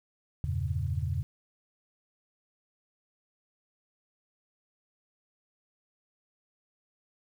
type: chord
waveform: sine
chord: E diminished seventh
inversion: none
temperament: equal with one note detuned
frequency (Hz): 83.22 / 98 / 116.54 / 138.59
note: E2 / G2 / Bb2 / Db3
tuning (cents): +17 / 0 / 0 / 0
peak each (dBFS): -32 / -34 / -36 / -34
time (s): 0.44-1.23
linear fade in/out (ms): 0
effects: 10-bit